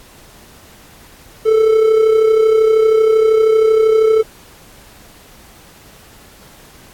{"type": "tone with amplitude modulation", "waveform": "triangle", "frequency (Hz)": 440, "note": "A4", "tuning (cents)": 0, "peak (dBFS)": -4, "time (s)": [1.45, 4.23], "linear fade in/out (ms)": 20, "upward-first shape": "sine", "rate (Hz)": 32.8, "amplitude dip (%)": 50, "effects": ["pink hiss -43 dBFS RMS until 6.93 s", "AAC 64 kbps"]}